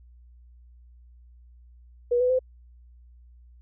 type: tone with pitch steps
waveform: sine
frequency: 483.8 / 500 / 513 Hz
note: B4 / B4 / C5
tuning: -36 / +21 / -34 cents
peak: -19 dBFS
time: 2.11-2.392 s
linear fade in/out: 10 ms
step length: 94 ms
effects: added 60 Hz sine -49 dBFS peak until 3.61 s